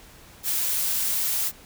blue noise, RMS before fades -25 dBFS, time 0.43-1.52 s, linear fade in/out 50 ms, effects pink hiss -49 dBFS RMS until 1.65 s

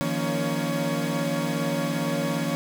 40% pulse tone cluster, 156.1 / 173.5 / 233.3 / 279.9 / 562 Hz, D#3 / F3 / A#3 / C#4 / C#5, +6 / -11 / +2 / +17 / +24 cents, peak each -30 dBFS, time 0.01-2.55 s, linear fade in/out 0 ms, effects none

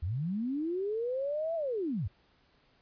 sine linear two-way sweep, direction up then down, 73.42 to 675 to 73.42 Hz, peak -30 dBFS, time 0.02-2.08 s, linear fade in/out 10 ms, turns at 1.55 s, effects pink hiss -67 dBFS RMS until 2.81 s + resampled to 11025 Hz

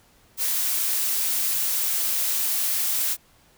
blue noise, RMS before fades -24 dBFS, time 0.37-3.17 s, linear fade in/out 50 ms, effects pink hiss -58 dBFS RMS until 3.57 s

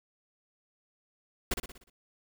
pink noise with echo, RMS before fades -29 dBFS, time 1.51-1.54 s, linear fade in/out 5 ms, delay 60 ms, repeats 6, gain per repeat -6 dB, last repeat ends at 1.9 s, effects none

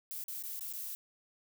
violet noise with dropouts, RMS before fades -41 dBFS, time 0.11-0.95 s, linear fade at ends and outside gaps 0 ms, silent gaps 0.239-0.282 / 0.425-0.437 / 0.594-0.609 / 0.727-0.735 s, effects none

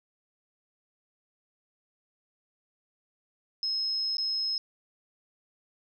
sine tone with dropouts, 5160 Hz, E8, 38 cents flat, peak -27 dBFS, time 3.63-4.58 s, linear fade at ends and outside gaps 1 ms, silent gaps 4.17-4.182 s, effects none

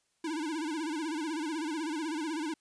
square tone with vibrato, 313.3 Hz, D#4, 12 cents sharp, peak -33 dBFS, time 0.24-2.54 s, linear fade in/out 5 ms, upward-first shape sine, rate 16 Hz, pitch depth 120 cents each way, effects white hiss -75 dBFS RMS until 2.6 s + resampled to 22050 Hz

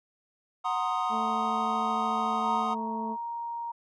triangle chord, C half-diminished seventh, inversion second, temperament equal, 740 / 932.3 / 1046.5 / 1244.5 Hz, Gb5 / Bb5 / C6 / Eb6, 0 / 0 / 0 / 0 cents, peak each -30 / -31 / -31 / -29 dBFS, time 0.64-2.75 s, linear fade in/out 20 ms
harmonic tone, 221.7 Hz, A3, 13 cents sharp, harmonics 1 / 2 / 3 / 4 / 5, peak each -34 / -40 / -44 / -46 / -48 dBFS, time 1.09-3.17 s, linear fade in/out 50 ms
sine tone, 936 Hz, A#5, 7 cents sharp, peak -32 dBFS, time 2.39-3.72 s, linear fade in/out 10 ms
effects resampled to 22050 Hz

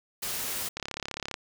white noise, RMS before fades -33 dBFS, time 0.22-0.69 s, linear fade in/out 10 ms
click train, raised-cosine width 0.2 ms, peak -16 dBFS, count 21, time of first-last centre 0.77-1.341 s, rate 35 Hz
effects none

